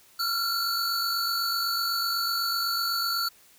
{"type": "tone cluster", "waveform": "square", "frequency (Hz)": [1359, 1407, 4458], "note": ["F6", "F6", "C#8"], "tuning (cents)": [-48, 12, 9], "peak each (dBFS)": [-31, -35, -28], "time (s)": [0.19, 3.29], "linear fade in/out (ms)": 10, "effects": ["white hiss -57 dBFS RMS until 3.58 s"]}